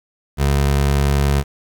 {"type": "tone", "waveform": "25% pulse", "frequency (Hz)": 70.2, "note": "C#2", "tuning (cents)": 22, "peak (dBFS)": -10, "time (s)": [0.37, 1.44], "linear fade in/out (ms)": 50, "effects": ["7-bit"]}